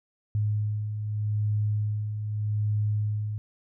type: beating tone pair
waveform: sine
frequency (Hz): 104.8 / 105.62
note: G#2 / G#2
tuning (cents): +16 / +30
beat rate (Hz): 0.82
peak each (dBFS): -34 / -25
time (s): 0.35-3.38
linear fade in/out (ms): 0
effects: none